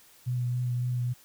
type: tone with vibrato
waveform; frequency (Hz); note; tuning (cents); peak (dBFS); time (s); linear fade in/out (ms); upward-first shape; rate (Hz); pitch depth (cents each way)
sine; 123.47; B2; 0; -26; 0.26-1.14; 20; triangle; 3.6; 20
effects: white hiss -57 dBFS RMS until 1.24 s